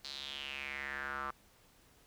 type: tone with band-pass filter sweep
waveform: square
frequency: 69.3 Hz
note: C#2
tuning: in tune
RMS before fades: -42 dBFS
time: 0.04-1.31 s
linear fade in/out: 5 ms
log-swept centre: 4400 to 1200 Hz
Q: 5.3
effects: pink hiss -65 dBFS RMS until 2.06 s